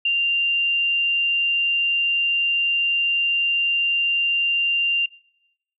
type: tone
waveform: sine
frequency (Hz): 2784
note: F7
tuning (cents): -6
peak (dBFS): -17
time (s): 0.05-5.06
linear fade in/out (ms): 5
effects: noise-tail reverb RT60 0.9 s tail -24 dB re dry